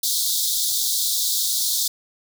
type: high-pass noise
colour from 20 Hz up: pink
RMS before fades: -22 dBFS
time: 0.03-1.88 s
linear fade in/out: 5 ms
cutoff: 3500 Hz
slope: 96 dB/octave
effects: none